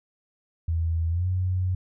sine tone with pitch glide, 82.41 to 91.97 Hz, E2 to F#2, 0 to -10 cents, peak -22 dBFS, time 0.68-1.75 s, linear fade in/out 5 ms, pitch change +190 cents, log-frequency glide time 1.09-1.27 s, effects none

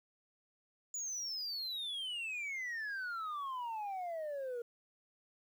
sine exponential sweep, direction down, 6990 to 466.2 Hz, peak -35 dBFS, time 0.94-4.62 s, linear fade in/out 5 ms, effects tanh soft clip ceiling -37 dBFS + 11-bit

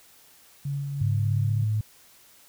sine tone with tremolo, 140.7 Hz, C#3, 26 cents sharp, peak -26 dBFS, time 0.65-1.64 s, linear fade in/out 5 ms, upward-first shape sine, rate 3.1 Hz, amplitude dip 30%
sine tone with pitch glide, 103.83 to 107.37 Hz, G#2 to A2, 0 to -42 cents, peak -22 dBFS, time 1.01-1.81 s, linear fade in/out 5 ms, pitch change +58 cents, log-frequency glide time 1.31-1.62 s
effects white hiss -55 dBFS RMS until 2.48 s

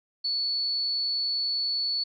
sine tone, 4435 Hz, C#8, in tune, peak -25 dBFS, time 0.24-2.04 s, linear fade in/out 10 ms, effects none

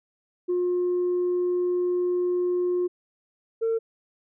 sine tone pair in turn, 357.2 / 453.3 Hz, F4 / A#4, +39 / -48 cents, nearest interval major third, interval 413 cents, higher second, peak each -20 dBFS, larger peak neither, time 0.48-2.88 / 3.61-3.79 s, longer first, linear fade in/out 20 ms, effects tanh soft clip ceiling -19 dBFS

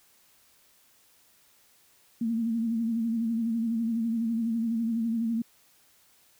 sine tone with vibrato, 228.4 Hz, A#3, 35 cents flat, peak -25 dBFS, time 2.21-5.42 s, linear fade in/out 5 ms, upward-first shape sine, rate 12 Hz, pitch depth 53 cents each way, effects white hiss -62 dBFS RMS until 6.39 s

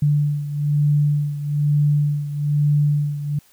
sine beating tone pair, 146.5 / 147.6 Hz, D3 / D3, -4 / +9 cents, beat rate 1.1 Hz, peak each -17 / -22 dBFS, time 0.02-3.39 s, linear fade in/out 5 ms, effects white hiss -55 dBFS RMS until 3.52 s

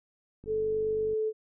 click train, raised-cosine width 3 ms, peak -34 dBFS, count 35, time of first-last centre 0.44-1.132 s, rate 49.1 Hz
sine tone, 435.2 Hz, A4, 19 cents flat, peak -26 dBFS, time 0.46-1.33 s, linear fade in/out 50 ms
effects none

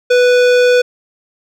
sine tone with hard clipping, 493.9 Hz, B4, in tune, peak -9 dBFS, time 0.1-0.82 s, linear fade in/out 10 ms, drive 17 dB, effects none

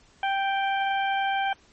harmonic tone, 784 Hz, G5, in tune, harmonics 1 / 2 / 3 / 4, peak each -24 / -30 / -34 / -36 dBFS, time 0.23-1.53 s, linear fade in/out 2 ms, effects pink hiss -58 dBFS RMS until 1.72 s + MP3 32 kbps

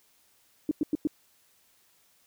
sine tone bursts, 302.3 Hz, D#4, 50 cents flat, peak -22 dBFS, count 4, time 0.69-1.072 s, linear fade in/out 2 ms, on 22 ms, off 98 ms, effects white hiss -65 dBFS RMS until 2.26 s

